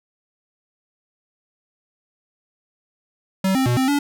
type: tone with pitch steps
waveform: square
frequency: 190.8 / 263.5 / 122 / 261.7 / 286.1 Hz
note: G3 / C4 / B2 / C4 / D4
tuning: -47 / +12 / -21 / 0 / -45 cents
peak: -17 dBFS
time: 3.44-3.99 s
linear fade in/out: 5 ms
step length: 110 ms
effects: none